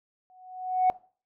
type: tone with exponential growth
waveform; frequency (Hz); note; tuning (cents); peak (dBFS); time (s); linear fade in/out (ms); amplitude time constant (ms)
sine; 740; F#5; 0; -15; 0.3-0.9; 0; 130
effects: noise-tail reverb RT60 0.4 s tail -21 dB re dry + tanh soft clip ceiling -15 dBFS